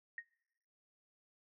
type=tone with exponential decay; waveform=sine; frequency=1864.7 Hz; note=A#6; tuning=in tune; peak=-37 dBFS; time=0.18-0.25 s; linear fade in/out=2 ms; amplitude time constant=15 ms; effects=noise-tail reverb RT60 1.0 s tail -25 dB re dry